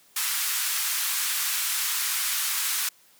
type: band-pass noise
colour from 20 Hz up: white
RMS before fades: -27 dBFS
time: 0.16-2.89 s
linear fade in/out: 5 ms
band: 1100 to 16000 Hz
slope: 24 dB/octave
effects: white hiss -58 dBFS RMS until 3.19 s + high-pass 100 Hz 12 dB/octave